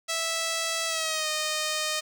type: tone with pitch glide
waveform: 5% pulse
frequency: 657 to 616.6 Hz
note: E5 to D#5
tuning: -6 to -16 cents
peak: -15 dBFS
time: 0.08-2.01 s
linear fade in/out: 20 ms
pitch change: -110 cents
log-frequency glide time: 0.87-1.28 s
effects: none